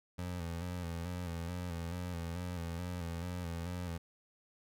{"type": "tone with vibrato", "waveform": "25% pulse", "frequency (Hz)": 86.6, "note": "F2", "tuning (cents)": -14, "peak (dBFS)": -34, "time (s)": [0.18, 3.98], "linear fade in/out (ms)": 10, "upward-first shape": "square", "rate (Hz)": 2.3, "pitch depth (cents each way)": 50, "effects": []}